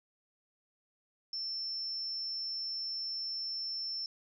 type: tone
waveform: sine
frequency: 5360 Hz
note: E8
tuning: 28 cents sharp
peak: -35 dBFS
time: 1.33-4.06 s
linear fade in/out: 2 ms
effects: none